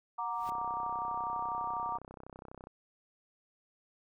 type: chord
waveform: sine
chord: Gb augmented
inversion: none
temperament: equal with one note detuned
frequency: 732.8 / 932.3 / 1174.7 Hz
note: Gb5 / Bb5 / D6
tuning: -17 / 0 / 0 cents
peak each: -41 / -36 / -37 dBFS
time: 0.18-1.98 s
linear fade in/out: 10 ms
type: noise with exponential growth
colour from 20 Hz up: pink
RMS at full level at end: -48 dBFS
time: 0.25-0.5 s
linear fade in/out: 2 ms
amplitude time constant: 53 ms
type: click train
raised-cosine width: 1 ms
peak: -33 dBFS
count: 71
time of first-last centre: 0.49-2.671 s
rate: 32.1 Hz
effects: none